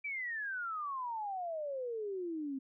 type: exponential sweep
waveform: sine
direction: down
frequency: 2349 to 261.6 Hz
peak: -36 dBFS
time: 0.04-2.59 s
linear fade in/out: 10 ms
effects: none